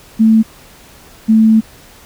sine tone pair in turn, 221.5 / 220.6 Hz, A3 / A3, +12 / +5 cents, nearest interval unison, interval 7 cents, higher first, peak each -5 dBFS, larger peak neither, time 0.19-0.43 / 1.28-1.61 s, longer second, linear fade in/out 20 ms, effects pink hiss -41 dBFS RMS until 2.05 s

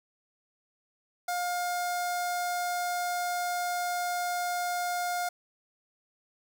sawtooth tone with notch filter, 710 Hz, F5, 28 cents sharp, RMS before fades -31 dBFS, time 1.28-5.29 s, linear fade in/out 5 ms, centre 2800 Hz, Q 1.5, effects none

